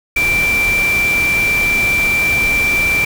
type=tone in noise; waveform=sine; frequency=2349 Hz; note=D7; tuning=in tune; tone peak=-12 dBFS; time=0.16-3.05 s; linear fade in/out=5 ms; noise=pink; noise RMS=-23 dBFS; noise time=0.16-3.05 s; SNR=+8 dB; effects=none